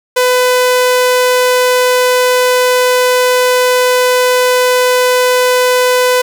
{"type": "tone", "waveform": "sawtooth", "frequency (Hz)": 501, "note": "B4", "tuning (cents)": 25, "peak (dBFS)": -4, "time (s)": [0.16, 6.22], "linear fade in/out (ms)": 10, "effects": []}